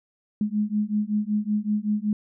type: beating tone pair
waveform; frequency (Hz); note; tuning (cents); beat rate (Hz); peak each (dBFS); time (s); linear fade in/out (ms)
sine; 207.6 / 212.9; G#3 / G#3; 0 / +43; 5.3; -25; 0.41-2.13; 2
effects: none